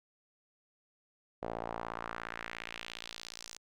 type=tone with band-pass filter sweep; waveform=sawtooth; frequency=57.1 Hz; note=A#1; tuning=35 cents flat; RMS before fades=-43 dBFS; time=1.42-3.58 s; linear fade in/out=10 ms; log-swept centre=610 to 6500 Hz; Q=1.8; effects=none